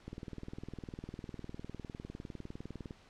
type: click train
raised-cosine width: 3 ms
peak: -30 dBFS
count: 57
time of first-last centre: 0.08-2.908 s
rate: 19.8 Hz
effects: pink hiss -61 dBFS RMS until 3.09 s + low-pass 5000 Hz 12 dB/octave